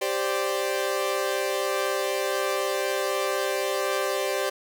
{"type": "chord", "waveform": "sawtooth", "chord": "G suspended fourth", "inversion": "none", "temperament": "equal", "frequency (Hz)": [392, 523.3, 587.3], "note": ["G4", "C5", "D5"], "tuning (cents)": [0, 0, 0], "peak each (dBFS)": -25, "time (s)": [0.01, 4.5], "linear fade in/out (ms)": 10, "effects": []}